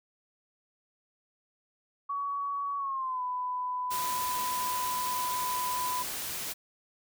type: tone with pitch glide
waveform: sine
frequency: 1127 to 998.3 Hz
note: C#6 to B5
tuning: +28 to +18 cents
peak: -30 dBFS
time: 2.09-6.03 s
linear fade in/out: 10 ms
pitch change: -210 cents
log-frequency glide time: 2.77-3.22 s
type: noise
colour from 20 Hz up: white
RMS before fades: -36 dBFS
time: 3.9-6.54 s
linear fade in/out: 20 ms
effects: none

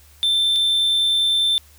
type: tone pair in turn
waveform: triangle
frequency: 3555 / 3555 Hz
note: A7 / A7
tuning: +17 / +17 cents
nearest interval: unison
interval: 0 cents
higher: neither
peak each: -14 dBFS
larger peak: neither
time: 0.23-0.56 / 0.56-1.58 s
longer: second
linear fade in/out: 0 ms
effects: added 74 Hz sine -49 dBFS peak until 1.78 s + white hiss -52 dBFS RMS until 1.78 s

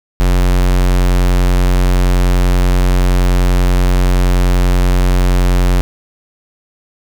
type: tone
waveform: square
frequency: 45.23 Hz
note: F#1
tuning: 39 cents flat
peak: -9 dBFS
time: 0.2-5.81 s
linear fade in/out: 0 ms
effects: none

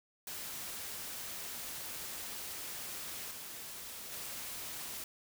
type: noise with level steps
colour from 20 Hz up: white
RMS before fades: -43 / -46 / -43 dBFS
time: 0.27-5.04 s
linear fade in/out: 2 ms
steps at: 3.31 / 4.12 s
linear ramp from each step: 2 ms
effects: none

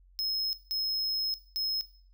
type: tone bursts at uneven times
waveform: square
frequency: 5160 Hz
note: E8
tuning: 38 cents flat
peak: -29 dBFS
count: 3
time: 0.19-0.53 / 0.71-1.34 / 1.56-1.81 s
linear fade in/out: 0 ms
effects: noise-tail reverb RT60 0.5 s tail -17 dB re dry + added 45 Hz sine -56 dBFS peak until 2.13 s

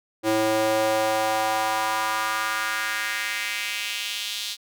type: tone with high-pass filter sweep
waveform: square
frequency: 109.4 Hz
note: A2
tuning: 9 cents flat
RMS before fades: -25 dBFS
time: 0.23-4.57 s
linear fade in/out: 50 ms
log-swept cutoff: 390 to 3800 Hz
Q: 2.4
effects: none

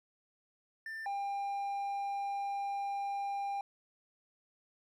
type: tone pair in turn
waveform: triangle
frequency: 1785 / 798.8 Hz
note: A6 / G5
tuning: +24 / +32 cents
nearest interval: octave + major second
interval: 1392 cents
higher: first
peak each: -38 / -32 dBFS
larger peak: second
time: 0.86-1.06 / 1.06-3.61 s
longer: second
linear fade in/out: 2 ms
effects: none

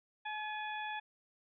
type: harmonic tone with a mistuned harmonic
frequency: 853 Hz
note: G#5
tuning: 46 cents sharp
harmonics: 1 / 2 / 3 / 4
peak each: -40 / -43 / -46 / -49 dBFS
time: 0.25-1 s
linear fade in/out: 10 ms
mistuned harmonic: 3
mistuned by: -56 cents
effects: none

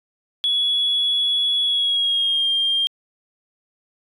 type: tone with pitch glide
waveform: sine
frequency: 3377 to 3202 Hz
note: G#7 to G7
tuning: +28 to +36 cents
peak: -16 dBFS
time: 0.44-2.87 s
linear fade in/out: 0 ms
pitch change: -92 cents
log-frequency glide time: 1.62-2.49 s
effects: tanh soft clip ceiling -12 dBFS

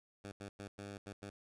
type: tone bursts at uneven times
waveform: 10% pulse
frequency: 100.6 Hz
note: G2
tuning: 45 cents sharp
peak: -37 dBFS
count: 6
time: 0.24-0.32 / 0.4-0.49 / 0.59-0.68 / 0.78-0.98 / 1.06-1.13 / 1.22-1.3 s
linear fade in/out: 5 ms
effects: resampled to 24000 Hz

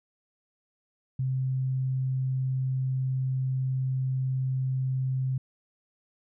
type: tone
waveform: sine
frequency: 130.81 Hz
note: C3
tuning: in tune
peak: -25 dBFS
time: 1.19-5.38 s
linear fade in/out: 5 ms
effects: none

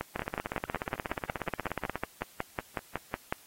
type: two click trains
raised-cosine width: 0.5 ms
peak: -17 / -16 dBFS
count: 31 / 19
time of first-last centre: 0.16-1.956 / 0.01-3.325 s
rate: 16.7 / 5.43 Hz
effects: white hiss -57 dBFS RMS until 3.46 s + AAC 48 kbps

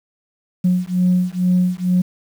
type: beating tone pair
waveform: sine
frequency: 180 / 182.2 Hz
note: F#3 / F#3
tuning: -47 / -26 cents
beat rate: 2.2 Hz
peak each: -16 dBFS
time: 0.64-2.02 s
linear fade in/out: 10 ms
effects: tanh soft clip ceiling -8 dBFS + 7-bit

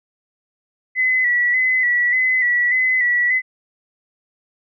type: tone with vibrato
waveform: sine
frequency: 1985 Hz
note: B6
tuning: 8 cents sharp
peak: -14 dBFS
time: 0.95-3.42 s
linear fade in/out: 50 ms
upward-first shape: square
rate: 1.7 Hz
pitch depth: 37 cents each way
effects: none

